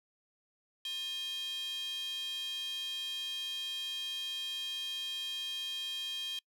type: tone with high-pass filter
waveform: square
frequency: 355.3 Hz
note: F4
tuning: 30 cents sharp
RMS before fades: -38 dBFS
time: 0.85-6.39 s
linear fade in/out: 2 ms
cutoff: 3200 Hz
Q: 8.6
effects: noise-tail reverb RT60 0.1 s tail -25 dB re dry